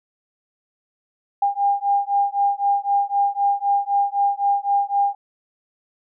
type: beating tone pair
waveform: sine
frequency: 802 / 805.9 Hz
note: G5 / G5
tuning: +39 / +48 cents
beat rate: 3.9 Hz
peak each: -20 dBFS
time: 1.42-5.15 s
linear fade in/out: 5 ms
effects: none